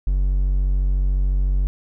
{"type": "tone", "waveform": "triangle", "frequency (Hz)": 47, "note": "F#1", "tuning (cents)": 28, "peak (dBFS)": -14, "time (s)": [0.07, 1.67], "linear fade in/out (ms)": 0, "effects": []}